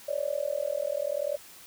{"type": "tone with amplitude modulation", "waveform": "sine", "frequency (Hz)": 580, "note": "D5", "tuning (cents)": -22, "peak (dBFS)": -23, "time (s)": [0.08, 1.37], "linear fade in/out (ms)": 10, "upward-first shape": "sine", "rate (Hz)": 40.4, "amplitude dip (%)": 100, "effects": ["white hiss -50 dBFS RMS until 1.66 s"]}